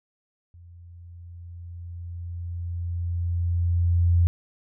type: tone with level ramp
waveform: sine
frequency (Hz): 86.4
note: F2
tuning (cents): -18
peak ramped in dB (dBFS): -45 to -15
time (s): 0.54-4.27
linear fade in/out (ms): 0
effects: none

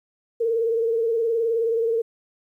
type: tone with vibrato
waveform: sine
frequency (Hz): 457.3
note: A#4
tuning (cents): -33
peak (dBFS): -19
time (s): 0.4-2.02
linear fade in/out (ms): 10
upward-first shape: sine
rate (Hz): 19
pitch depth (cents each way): 52
effects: 10-bit

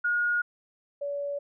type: tone pair in turn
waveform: sine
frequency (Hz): 1437 / 570.3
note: F6 / C#5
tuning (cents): +49 / +49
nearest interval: octave + major third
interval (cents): 1600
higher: first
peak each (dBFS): -23 / -29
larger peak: first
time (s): 0.04-0.42 / 1.01-1.39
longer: neither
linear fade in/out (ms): 10
effects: none

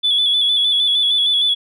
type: tone with vibrato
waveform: sine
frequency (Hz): 3426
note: A7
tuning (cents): -47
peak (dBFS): -12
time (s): 0.03-1.55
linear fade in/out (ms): 20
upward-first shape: square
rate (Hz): 6.5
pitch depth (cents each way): 32
effects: tanh soft clip ceiling -8 dBFS

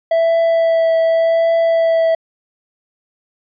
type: tone with vibrato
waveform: triangle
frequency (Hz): 659.3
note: E5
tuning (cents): 0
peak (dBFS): -9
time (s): 0.11-2.15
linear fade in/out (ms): 5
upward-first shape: triangle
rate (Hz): 0.87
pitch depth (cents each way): 14
effects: resampled to 11025 Hz

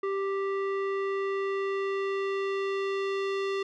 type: tone with low-pass filter sweep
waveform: square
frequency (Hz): 392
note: G4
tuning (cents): 0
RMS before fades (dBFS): -30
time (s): 0.03-3.63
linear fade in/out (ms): 5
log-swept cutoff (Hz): 1600 to 3700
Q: 1.2
effects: none

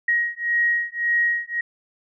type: beating tone pair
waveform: sine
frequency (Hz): 1888 / 1889.8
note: A#6 / A#6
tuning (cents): +22 / +23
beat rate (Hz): 1.8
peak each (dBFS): -22 / -22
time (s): 0.08-1.61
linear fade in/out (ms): 5
effects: none

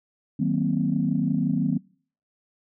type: chord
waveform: sine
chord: C half-diminished seventh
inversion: first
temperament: just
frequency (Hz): 156.98 / 188.37 / 235.5 / 261.6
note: Eb3 / Gb3 / Bb3 / C4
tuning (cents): +16 / +31 / +18 / 0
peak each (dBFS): -26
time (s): 0.39-1.78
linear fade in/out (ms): 10
effects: noise-tail reverb RT60 0.5 s tail -25 dB re dry + tanh soft clip ceiling -10 dBFS

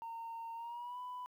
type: tone with pitch glide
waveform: sine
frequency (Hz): 917 to 994.2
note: A#5 to B5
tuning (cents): -29 to +11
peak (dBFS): -40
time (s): 0.02-1.26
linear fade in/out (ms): 0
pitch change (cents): +140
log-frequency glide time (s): 0.55-0.99
effects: tanh soft clip ceiling -40 dBFS + 12-bit

